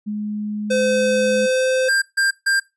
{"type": "tone", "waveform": "sine", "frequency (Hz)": 210, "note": "G#3", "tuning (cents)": 19, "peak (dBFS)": -22, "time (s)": [0.06, 1.47], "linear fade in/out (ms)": 20}
{"type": "tone with pitch glide", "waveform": "square", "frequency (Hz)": [513, 517.8], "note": ["C5", "C5"], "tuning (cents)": [-34, -18], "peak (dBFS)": -17, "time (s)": [0.7, 1.89], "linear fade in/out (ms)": 10, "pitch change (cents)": 16, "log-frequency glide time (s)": [1.38, 1.67]}
{"type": "tone bursts", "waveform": "square", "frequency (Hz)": 1593, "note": "G6", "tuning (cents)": 27, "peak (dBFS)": -16, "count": 3, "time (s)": [1.88, 2.6], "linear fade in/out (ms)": 10, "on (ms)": 140, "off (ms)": 150}
{"effects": ["noise-tail reverb RT60 0.2 s tail -18 dB re dry", "resampled to 24000 Hz"]}